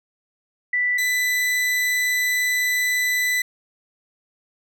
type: tone pair in turn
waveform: sine / 40% pulse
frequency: 1975.5 / 1992.7 Hz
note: B6 / B6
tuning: 0 / +15 cents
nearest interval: unison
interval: 15 cents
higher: second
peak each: -18 dBFS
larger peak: neither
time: 0.73-0.98 / 0.98-3.42 s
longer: second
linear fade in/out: 5 ms
effects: none